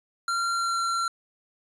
square tone with pitch glide, 1377 to 1364.3 Hz, F6 to F6, -25 to -41 cents, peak -25 dBFS, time 0.28-1.08 s, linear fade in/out 2 ms, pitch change -16 cents, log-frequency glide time 0.51-0.8 s, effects resampled to 22050 Hz

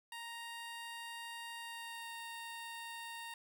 15% pulse tone with pitch glide, 932.3 to 924.8 Hz, A#5 to A#5, 0 to -14 cents, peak -38 dBFS, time 0.12-3.34 s, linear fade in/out 2 ms, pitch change -14 cents, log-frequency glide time 1.57-2.12 s, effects none

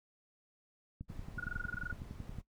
click train, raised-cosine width 5 ms, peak -31 dBFS, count 16, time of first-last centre 1.01-2.386 s, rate 10.9 Hz
brown noise, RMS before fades -48 dBFS, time 1.08-2.42 s, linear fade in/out 20 ms
sine tone bursts, 1442 Hz, F#6, 45 cents flat, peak -35 dBFS, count 13, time 1.38-1.917 s, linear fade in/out 5 ms, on 21 ms, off 22 ms
effects noise-tail reverb RT60 0.1 s tail -17 dB re dry

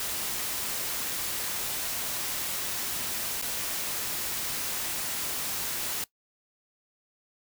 white noise with dropouts, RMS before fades -32 dBFS, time 0-6.04 s, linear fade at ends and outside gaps 2 ms, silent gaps 3.415-3.423 s, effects noise-tail reverb RT60 0.1 s tail -20 dB re dry

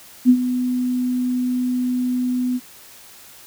sine tone with ADSR envelope, 250 Hz, B3, 21 cents sharp, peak -6 dBFS, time 0.25-2.6 s, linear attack 43 ms, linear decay 69 ms, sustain -12 dB, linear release 41 ms, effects white hiss -44 dBFS RMS until 3.46 s

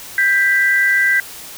sine tone pair together, 1582.8 / 1975.5 Hz, G6 / B6, +16 / 0 cents, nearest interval major third, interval 384 cents, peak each -14 dBFS, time 0.18-1.2 s, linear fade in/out 2 ms, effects white hiss -34 dBFS RMS until 1.57 s

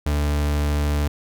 40% pulse tone, 73.42 Hz, D2, in tune, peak -18 dBFS, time 0.06-1.08 s, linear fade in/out 5 ms, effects none

